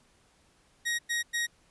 sawtooth tone bursts, 1885 Hz, A#6, 19 cents sharp, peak -24 dBFS, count 3, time 0.85-1.47 s, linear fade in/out 20 ms, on 140 ms, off 100 ms, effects pink hiss -65 dBFS RMS until 1.7 s + resampled to 24000 Hz

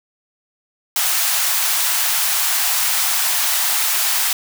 white high-pass noise, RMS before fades -18 dBFS, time 0.96-4.33 s, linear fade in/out 2 ms, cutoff 680 Hz, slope 48 dB/octave, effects none

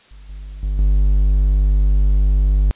triangle tone with level steps, 49.48 Hz, G1, 17 cents sharp, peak -35 / -27 / -15 / -9 dBFS, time 0.11-2.71 s, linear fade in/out 0 ms, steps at 0.29 / 0.63 / 0.79 s, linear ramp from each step 2 ms, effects white hiss -50 dBFS RMS until 2.75 s + resampled to 8000 Hz

